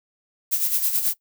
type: noise with tremolo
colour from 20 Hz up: violet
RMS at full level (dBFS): -20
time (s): 0.51-1.14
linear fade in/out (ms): 20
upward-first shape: sine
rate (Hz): 9.3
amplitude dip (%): 60
effects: noise-tail reverb RT60 0.1 s tail -19 dB re dry